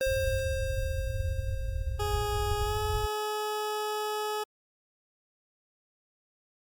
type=tone with exponential decay; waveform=square; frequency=531 Hz; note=C5; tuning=25 cents sharp; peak=-26 dBFS; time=0.01-3.42 s; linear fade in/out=0 ms; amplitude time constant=740 ms
type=low-pass noise; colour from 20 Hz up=white; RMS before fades=-32 dBFS; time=0.06-3.07 s; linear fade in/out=10 ms; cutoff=110 Hz; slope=96 dB/octave
type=tone with pitch glide; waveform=20% pulse; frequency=415.3 to 424.5 Hz; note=G#4 to G#4; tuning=0 to +38 cents; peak=-25 dBFS; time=1.99-4.44 s; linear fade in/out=10 ms; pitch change=+38 cents; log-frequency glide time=2.6-2.78 s
effects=Opus 32 kbps